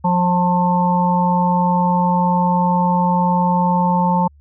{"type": "harmonic tone", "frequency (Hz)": 177.9, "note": "F3", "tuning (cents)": 32, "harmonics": [1, 3, 5, 6], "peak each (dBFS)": [-16, -25, -16, -27], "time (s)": [0.04, 4.28], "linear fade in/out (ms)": 10, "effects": ["added 72 Hz sine -45 dBFS peak until 4.4 s"]}